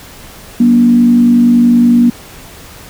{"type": "tone with frequency modulation", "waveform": "sine", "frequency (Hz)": 239.1, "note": "A#3", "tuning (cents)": 44, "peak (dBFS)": -4, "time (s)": [0.6, 2.1], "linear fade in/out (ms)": 5, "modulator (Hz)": 50.6, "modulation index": 0.42, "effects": ["pink hiss -34 dBFS RMS until 2.89 s"]}